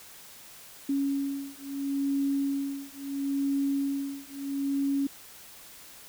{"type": "beating tone pair", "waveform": "sine", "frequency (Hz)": [277.2, 277.94], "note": ["C#4", "C#4"], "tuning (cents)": [0, 5], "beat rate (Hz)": 0.74, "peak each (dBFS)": -30, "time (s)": [0.89, 5.07], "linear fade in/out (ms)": 5, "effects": ["white hiss -49 dBFS RMS until 6.08 s"]}